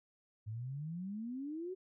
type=exponential sweep; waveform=sine; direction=up; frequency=103.83 to 383.8 Hz; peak=-39 dBFS; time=0.46-1.75 s; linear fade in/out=20 ms; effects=none